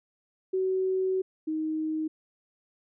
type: tone pair in turn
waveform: sine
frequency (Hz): 376.4 / 313.2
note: F#4 / D#4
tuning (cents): +30 / +11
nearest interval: minor third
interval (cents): 319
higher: first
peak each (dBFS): -24 / -27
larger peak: first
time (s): 0.53-1.22 / 1.47-2.08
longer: first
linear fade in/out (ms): 10
effects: none